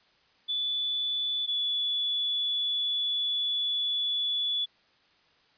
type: tone pair in turn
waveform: sine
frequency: 3469 / 3431 Hz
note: A7 / A7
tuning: -25 / -44 cents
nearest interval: unison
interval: 19 cents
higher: first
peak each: -27 / -26 dBFS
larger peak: second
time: 0.48-1.47 / 1.47-4.66 s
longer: second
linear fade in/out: 20 ms
effects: white hiss -64 dBFS RMS until 5.57 s + resampled to 11025 Hz